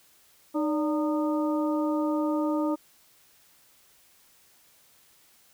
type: harmonic tone with a mistuned harmonic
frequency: 306.4 Hz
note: D#4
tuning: 27 cents flat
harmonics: 1 / 2 / 3 / 4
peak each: -25 / -31 / -35 / -37 dBFS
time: 0.54-2.76 s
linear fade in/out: 20 ms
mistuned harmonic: 2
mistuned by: -87 cents
effects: white hiss -60 dBFS RMS until 5.53 s